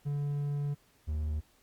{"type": "tone pair in turn", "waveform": "triangle", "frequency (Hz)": [144.1, 76.33], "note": ["D3", "D#2"], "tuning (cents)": [-33, -33], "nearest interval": "major seventh", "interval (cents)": 1100, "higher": "first", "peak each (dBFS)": -28, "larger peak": "neither", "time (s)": [[0.05, 0.75], [1.07, 1.41]], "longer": "first", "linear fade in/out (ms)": 20, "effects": ["pink hiss -66 dBFS RMS until 1.62 s", "Opus 48 kbps"]}